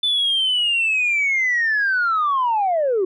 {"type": "linear sweep", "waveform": "sine", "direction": "down", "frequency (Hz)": [3520, 356.5], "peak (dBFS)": -15, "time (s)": [0.03, 3.05], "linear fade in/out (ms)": 5, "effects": ["tanh soft clip ceiling -13 dBFS"]}